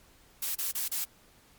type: noise bursts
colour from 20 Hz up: blue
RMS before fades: -32 dBFS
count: 4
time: 0.42-1.045 s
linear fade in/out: 5 ms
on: 130 ms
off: 35 ms
effects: pink hiss -60 dBFS RMS until 1.58 s + MP3 96 kbps